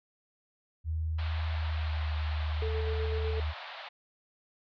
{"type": "tone with pitch glide", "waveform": "sine", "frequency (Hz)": [79.7, 76.63], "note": ["D#2", "D#2"], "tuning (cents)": [42, -26], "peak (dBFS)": -29, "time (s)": [0.84, 3.54], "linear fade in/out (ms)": 50, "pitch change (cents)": -68, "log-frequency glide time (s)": [1.5, 2.11]}
{"type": "band-pass noise", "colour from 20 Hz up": "pink", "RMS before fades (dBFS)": -44, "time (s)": [1.18, 3.89], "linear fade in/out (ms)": 10, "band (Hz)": [610, 4200], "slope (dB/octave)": 48}
{"type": "tone with tremolo", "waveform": "sine", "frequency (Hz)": 440, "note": "A4", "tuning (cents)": 0, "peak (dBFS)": -33, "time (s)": [2.62, 3.4], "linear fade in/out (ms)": 2, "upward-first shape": "square", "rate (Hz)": 8, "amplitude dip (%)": 30}
{"effects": []}